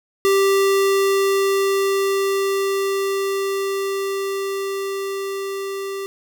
square tone with level ramp, 392 Hz, G4, in tune, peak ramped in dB -14 to -26 dBFS, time 0.25-6.06 s, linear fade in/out 0 ms, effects none

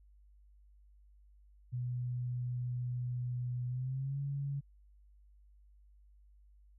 sine tone with pitch glide, 123.47 to 140.2 Hz, B2 to C#3, 0 to +20 cents, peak -34 dBFS, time 1.72-4.61 s, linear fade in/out 20 ms, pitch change +220 cents, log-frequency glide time 3.67-4.19 s, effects added 50 Hz sine -59 dBFS peak until 6.78 s

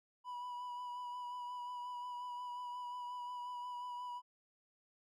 triangle tone with vibrato, 982 Hz, B5, 10 cents flat, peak -40 dBFS, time 0.24-4.22 s, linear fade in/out 50 ms, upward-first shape sine, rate 5.6 Hz, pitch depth 21 cents each way, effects none

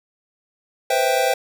square chord, C major seventh, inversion third, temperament equal, 493.9 / 523.3 / 659.3 / 784 Hz, B4 / C5 / E5 / G5, 0 / 0 / 0 / 0 cents, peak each -25 / -22 / -24 / -22 dBFS, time 0.9-1.34 s, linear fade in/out 5 ms, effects none

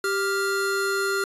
square tone pair together, 391.8 / 1400 Hz, G4 / F6, -1 / +4 cents, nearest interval octave + minor seventh, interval 2205 cents, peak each -26 dBFS, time 0.04-1.24 s, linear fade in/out 2 ms, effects resampled to 32000 Hz

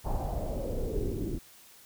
brown noise with low-pass filter sweep, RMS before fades -32 dBFS, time 0.04-1.39 s, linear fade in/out 20 ms, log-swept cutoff 880 to 310 Hz, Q 4.9, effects white hiss -55 dBFS RMS until 1.85 s

